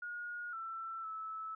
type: tone with pitch steps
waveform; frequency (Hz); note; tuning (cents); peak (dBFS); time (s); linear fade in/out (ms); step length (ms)
sine; 1437 / 1336 / 1306; F6 / E6 / E6; +49 / +23 / -17; -40; 0.02-1.55; 5; 510
effects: none